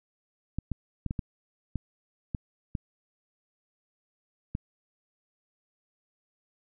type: clicks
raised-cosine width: 5 ms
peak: -18 dBFS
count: 9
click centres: 0.586 / 0.717 / 1.063 / 1.109 / 1.192 / 1.757 / 2.348 / 2.752 / 4.551 s
effects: none